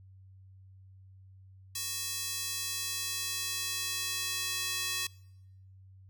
square tone with high-pass filter sweep, 370 Hz, F#4, in tune, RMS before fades -35 dBFS, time 1.75-5.07 s, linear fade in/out 5 ms, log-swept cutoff 5100 to 3000 Hz, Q 0.8, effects noise-tail reverb RT60 0.9 s tail -25 dB re dry + added 95 Hz sine -52 dBFS peak until 6.09 s

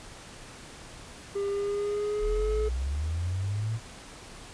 triangle tone with pitch glide, 400 to 428.7 Hz, G4 to A4, +35 to -45 cents, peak -25 dBFS, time 1.35-2.69 s, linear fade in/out 10 ms, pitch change +120 cents, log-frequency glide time 1.49-2.49 s
sine linear sweep, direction up, 34.99 to 115 Hz, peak -27 dBFS, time 2.19-3.8 s, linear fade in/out 50 ms
effects pink hiss -46 dBFS RMS until 4.53 s + resampled to 22050 Hz

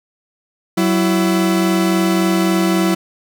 40% pulse tone pair together, 187.7 / 331.8 Hz, F#3 / E4, +25 / +11 cents, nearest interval minor seventh, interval 986 cents, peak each -15 dBFS, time 0.77-2.95 s, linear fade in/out 10 ms, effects none

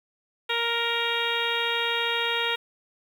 harmonic tone, 467.4 Hz, A#4, 5 cents sharp, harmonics 1 / 2 / 3 / 4 / 5 / 6 / 7 / 8, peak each -32 / -32 / -32 / -32 / -32 / -32 / -32 / -32 dBFS, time 0.49-2.56 s, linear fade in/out 10 ms, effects 8-bit

